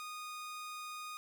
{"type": "tone", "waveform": "sawtooth", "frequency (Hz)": 1234, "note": "D#6", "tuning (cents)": -15, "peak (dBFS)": -39, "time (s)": [0, 1.17], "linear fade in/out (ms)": 0, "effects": []}